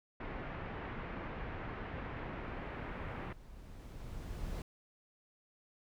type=low-pass noise; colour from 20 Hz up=pink; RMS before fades=-43 dBFS; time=0.2-3.33 s; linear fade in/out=5 ms; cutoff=2300 Hz; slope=24 dB/octave
type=noise with exponential growth; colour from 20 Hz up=brown; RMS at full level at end=-38 dBFS; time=1.44-4.62 s; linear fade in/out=2 ms; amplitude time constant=690 ms
effects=none